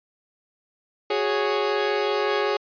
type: chord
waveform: sawtooth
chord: F# suspended second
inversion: none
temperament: equal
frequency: 370 / 415.3 / 554.4 Hz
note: F#4 / G#4 / C#5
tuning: 0 / 0 / 0 cents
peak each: -25 / -19 / -24 dBFS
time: 1.1-2.57 s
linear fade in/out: 5 ms
effects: resampled to 11025 Hz